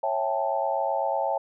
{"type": "chord", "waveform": "sine", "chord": "A dominant seventh", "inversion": "first", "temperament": "just", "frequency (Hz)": [550, 660, 792, 880], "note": ["C#5", "E5", "G5", "A5"], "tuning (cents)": [-14, 2, 18, 0], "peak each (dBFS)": -29, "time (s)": [0.03, 1.38], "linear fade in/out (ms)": 5, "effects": []}